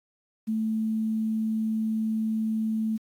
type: tone with quantisation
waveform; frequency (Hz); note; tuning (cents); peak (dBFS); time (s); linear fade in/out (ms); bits
sine; 220; A3; 0; -24; 0.47-2.98; 20; 9
effects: AAC 64 kbps